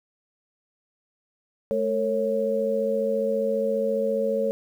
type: tone cluster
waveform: sine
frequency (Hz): 215.4 / 454.3 / 549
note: A3 / A#4 / C#5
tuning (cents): -37 / -45 / -17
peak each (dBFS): -30 / -26 / -24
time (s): 1.71-4.51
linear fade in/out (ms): 0
effects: 9-bit